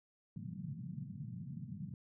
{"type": "band-pass noise", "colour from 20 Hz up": "white", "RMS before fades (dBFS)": -45, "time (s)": [0.36, 1.94], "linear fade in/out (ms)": 2, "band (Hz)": [110, 200], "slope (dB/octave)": 48, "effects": []}